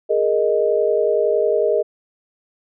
sine chord, Ab suspended second, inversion none, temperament equal, 415.3 / 466.2 / 622.3 Hz, Ab4 / Bb4 / Eb5, 0 / 0 / 0 cents, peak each -19 dBFS, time 0.09-1.83 s, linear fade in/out 20 ms, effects none

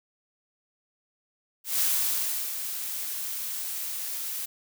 blue noise with ADSR envelope, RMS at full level -24 dBFS, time 1.64-4.46 s, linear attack 160 ms, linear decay 700 ms, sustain -9 dB, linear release 11 ms, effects none

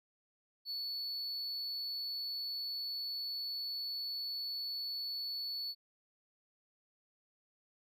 triangle tone, 4435 Hz, C#8, in tune, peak -36 dBFS, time 0.65-5.75 s, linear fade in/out 50 ms, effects none

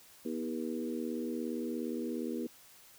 harmonic tone with a mistuned harmonic, 79.7 Hz, D#2, 42 cents sharp, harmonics 3 / 4 / 5 / 6, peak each -37 / -39 / -41 / -43 dBFS, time 0.25-2.47 s, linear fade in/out 5 ms, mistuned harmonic 3, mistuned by +18 cents, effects white hiss -58 dBFS RMS until 2.98 s

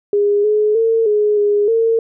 sine tone with pitch steps, 409.2 / 423.9 / 452.8 / 419.4 / 412.2 / 454.6 Hz, G#4 / G#4 / A4 / G#4 / G#4 / A#4, -26 / +35 / +50 / +17 / -13 / -43 cents, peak -11 dBFS, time 0.13-1.99 s, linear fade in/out 2 ms, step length 310 ms, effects none

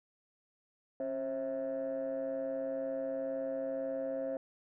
sine tone cluster, 271.4 / 534 / 656 Hz, C#4 / C5 / E5, -36 / +35 / -9 cents, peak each -40 / -34 / -39 dBFS, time 1-4.37 s, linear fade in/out 2 ms, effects tanh soft clip ceiling -29 dBFS

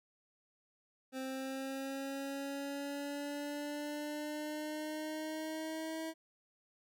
25% pulse linear sweep, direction up, 261.6 to 322.6 Hz, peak -35 dBFS, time 1.12-6.14 s, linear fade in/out 50 ms, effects none

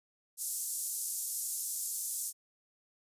white band-pass noise, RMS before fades -37 dBFS, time 0.37-2.33 s, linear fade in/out 50 ms, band 6600 to 12000 Hz, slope 24 dB/octave, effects resampled to 32000 Hz

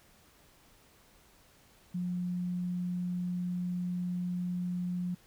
sine tone, 178.4 Hz, F3, 37 cents sharp, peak -31 dBFS, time 1.94-5.15 s, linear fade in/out 10 ms, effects pink hiss -62 dBFS RMS until 5.26 s

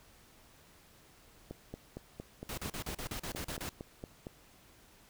click train, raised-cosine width 2 ms, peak -28 dBFS, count 13, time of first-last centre 1.51-4.269 s, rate 4.35 Hz
pink noise bursts, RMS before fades -40 dBFS, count 10, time 2.49-3.692 s, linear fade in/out 2 ms, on 86 ms, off 38 ms
effects pink hiss -61 dBFS RMS until 5.09 s

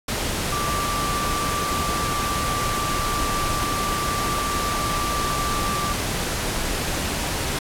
sine tone in noise, 1172 Hz, D6, 4 cents flat, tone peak -25 dBFS, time 0.52-5.93 s, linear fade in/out 5 ms, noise pink, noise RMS -25 dBFS, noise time 0.08-7.59 s, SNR -3 dB, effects low-pass 12000 Hz 12 dB/octave

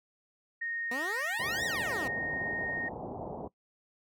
sine tone, 1855 Hz, A#6, 9 cents flat, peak -33 dBFS, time 0.61-2.89 s, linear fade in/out 10 ms
15% pulse exponential two-way sweep, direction up then down, 233.1 to 1975.5 to 233.1 Hz, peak -29 dBFS, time 0.91-2.08 s, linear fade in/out 5 ms, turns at 1.65 s
white low-pass noise, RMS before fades -40 dBFS, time 1.39-3.48 s, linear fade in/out 5 ms, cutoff 860 Hz, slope 48 dB/octave
effects noise-tail reverb RT60 0.1 s tail -20 dB re dry + high-pass 60 Hz 12 dB/octave

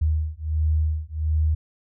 sine beating tone pair, 77.1 / 78.5 Hz, D#2 / D#2, -15 / +16 cents, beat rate 1.4 Hz, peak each -23 / -23 dBFS, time 0.01-1.55 s, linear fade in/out 10 ms, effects none

